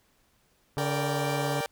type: harmonic tone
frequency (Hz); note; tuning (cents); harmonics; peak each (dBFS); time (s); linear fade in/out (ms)
142.5; C#3; +48; 1 / 2 / 3 / 4 / 5 / 6 / 7 / 8 / 9; -31 / -36 / -38 / -39 / -43 / -44 / -45 / -45 / -52; 0.77-1.61; 0
type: chord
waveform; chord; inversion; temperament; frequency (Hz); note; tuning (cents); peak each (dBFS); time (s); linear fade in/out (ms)
sawtooth; G minor; first; equal; 466.2 / 587.3 / 784; Bb4 / D5 / G5; 0 / 0 / 0; -30; 0.78-1.66; 0
effects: pink hiss -67 dBFS RMS until 1.71 s

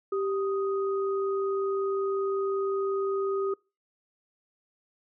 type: tone pair together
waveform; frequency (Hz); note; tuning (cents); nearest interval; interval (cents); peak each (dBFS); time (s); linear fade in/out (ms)
sine; 391.4 / 1246; G4 / D#6; -3 / +2; octave + minor sixth; 2005; -26 / -35; 0.12-3.54; 5
effects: noise-tail reverb RT60 0.3 s tail -26 dB re dry

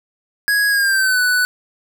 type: tone with pitch glide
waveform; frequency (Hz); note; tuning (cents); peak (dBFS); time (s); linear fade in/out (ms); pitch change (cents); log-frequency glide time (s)
square; 1661.2 to 1488.5; G#6 to F#6; 0 to +10; -14; 0.48-1.45; 0; -190; 0.69-1.2
effects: none

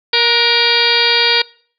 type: harmonic tone with a mistuned harmonic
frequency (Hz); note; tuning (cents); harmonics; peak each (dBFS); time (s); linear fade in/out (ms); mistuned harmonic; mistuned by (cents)
470; A#4; +14; 1 / 2 / 3 / 4 / 5 / 6 / 7 / 8 / 9 / 10; -20 / -22 / -22 / -21 / -18 / -22 / -19 / -17 / -20 / -17; 0.13-1.42; 5; 3; +57
effects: noise-tail reverb RT60 0.5 s tail -24 dB re dry

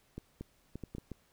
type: clicks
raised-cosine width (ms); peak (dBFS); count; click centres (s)
3; -28; 7; 0.18 / 0.41 / 0.756 / 0.837 / 0.95 / 0.983 / 1.117
effects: pink hiss -69 dBFS RMS until 1.32 s

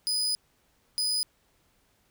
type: tone bursts at uneven times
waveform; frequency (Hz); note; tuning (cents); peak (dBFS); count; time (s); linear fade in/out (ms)
35% pulse; 4978; D#8; 0; -24; 2; 0.07-0.35 / 0.98-1.23; 0
effects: pink hiss -68 dBFS RMS until 2.1 s

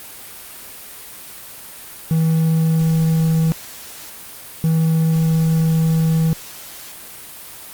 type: tone bursts at uneven times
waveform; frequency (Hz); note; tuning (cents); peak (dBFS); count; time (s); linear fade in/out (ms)
triangle; 161.5; E3; -35; -11; 2; 2.11-3.52 / 4.64-6.33; 0
effects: white hiss -36 dBFS RMS until 7.73 s + Opus 32 kbps

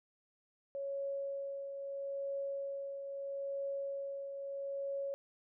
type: tone with tremolo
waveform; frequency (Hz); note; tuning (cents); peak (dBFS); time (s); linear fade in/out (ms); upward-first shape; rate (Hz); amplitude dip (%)
sine; 554.4; C#5; 0; -35; 0.75-5.14; 0; triangle; 0.77; 50
effects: none

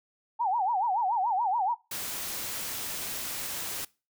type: tone with vibrato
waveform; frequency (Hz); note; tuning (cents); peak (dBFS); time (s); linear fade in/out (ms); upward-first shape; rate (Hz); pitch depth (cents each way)
sine; 844; G#5; +28; -24; 0.39-1.75; 20; sine; 7; 240
type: noise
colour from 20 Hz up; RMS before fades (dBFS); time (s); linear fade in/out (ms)
white; -35; 1.91-3.85; 5
effects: noise-tail reverb RT60 0.3 s tail -22 dB re dry

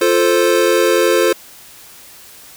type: chord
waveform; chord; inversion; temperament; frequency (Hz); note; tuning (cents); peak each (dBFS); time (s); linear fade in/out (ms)
square; F major; none; equal; 349.2 / 440 / 523.3; F4 / A4 / C5; 0 / 0 / 0; -16; 0.01-1.33; 5
effects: white hiss -40 dBFS RMS until 2.56 s

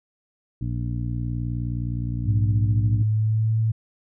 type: harmonic tone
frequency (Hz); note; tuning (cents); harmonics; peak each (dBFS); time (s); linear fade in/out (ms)
59.5; A#1; +36; 1 / 2 / 3 / 4 / 5; -30 / -26 / -35 / -36 / -37; 0.61-3.03; 5
type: tone with pitch glide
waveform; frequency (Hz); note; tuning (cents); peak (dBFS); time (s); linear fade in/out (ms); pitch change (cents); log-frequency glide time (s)
sine; 103.83 to 111.28; G#2 to A2; 0 to +20; -18; 2.26-3.72; 10; +120; 2.51-3.58
effects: none

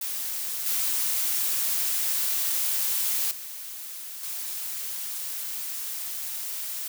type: noise with level steps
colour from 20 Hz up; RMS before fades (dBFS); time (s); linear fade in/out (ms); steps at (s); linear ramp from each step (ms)
blue; -31 / -26 / -38 / -33; 0.01-6.88; 5; 0.66 / 3.31 / 4.23; 2
effects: none

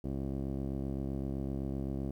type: tone with low-pass filter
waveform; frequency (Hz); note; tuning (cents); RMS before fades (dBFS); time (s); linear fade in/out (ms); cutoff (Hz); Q
15% pulse; 67.8; C#2; -38; -36; 0.04-2.11; 5; 430; 2.6
effects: 11-bit

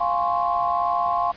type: chord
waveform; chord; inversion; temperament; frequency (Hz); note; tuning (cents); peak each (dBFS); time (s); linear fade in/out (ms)
sine; Db major seventh; first; equal; 698.5 / 830.6 / 1046.5 / 1108.7; F5 / Ab5 / C6 / Db6; 0 / 0 / 0 / 0; -23 / -28 / -24 / -27; 0-1.32; 10
effects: pink hiss -45 dBFS RMS until 1.36 s + resampled to 11025 Hz

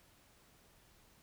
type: silence
effects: pink hiss -66 dBFS RMS until 1.22 s

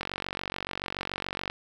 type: click train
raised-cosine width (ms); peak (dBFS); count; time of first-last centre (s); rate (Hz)
0.3; -15; 71; 0.01-1.499; 47
effects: 8-bit

